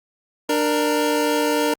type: tone pair together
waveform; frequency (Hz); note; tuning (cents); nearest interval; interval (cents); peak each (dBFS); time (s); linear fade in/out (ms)
25% pulse; 296.8 / 466.9; D4 / A#4; +18 / +3; minor sixth; 785; -17; 0.49-1.74; 5
effects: Opus 48 kbps